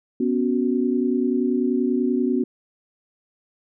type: chord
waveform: sine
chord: B suspended second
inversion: none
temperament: equal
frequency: 246.9 / 277.2 / 370 Hz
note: B3 / C#4 / F#4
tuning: 0 / 0 / 0 cents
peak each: -21 / -24 / -24 dBFS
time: 0.2-2.44 s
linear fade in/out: 5 ms
effects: none